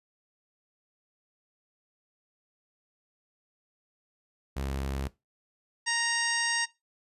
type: tone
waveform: sawtooth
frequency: 67.8 Hz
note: C#2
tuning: 38 cents flat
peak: -27 dBFS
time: 4.56-5.08 s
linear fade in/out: 10 ms
type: harmonic tone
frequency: 932.3 Hz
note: A#5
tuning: in tune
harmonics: 1 / 2 / 3 / 4 / 5 / 6 / 7 / 9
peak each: -36 / -30 / -36 / -39 / -37 / -35 / -40 / -35 dBFS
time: 5.86-6.66 s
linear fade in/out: 20 ms
effects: noise-tail reverb RT60 0.2 s tail -18 dB re dry + resampled to 32000 Hz